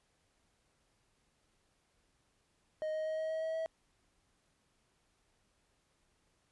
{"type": "tone with pitch steps", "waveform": "triangle", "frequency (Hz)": [622.3, 626.3, 630.3, 634.3, 638.3, 642.4, 646.5], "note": ["D#5", "D#5", "D#5", "D#5", "D#5", "E5", "E5"], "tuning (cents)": [0, 11, 22, 33, 44, -45, -34], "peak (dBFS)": -32, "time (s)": [2.82, 3.66], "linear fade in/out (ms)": 0, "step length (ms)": 120, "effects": ["pink hiss -75 dBFS RMS until 6.51 s", "resampled to 24000 Hz"]}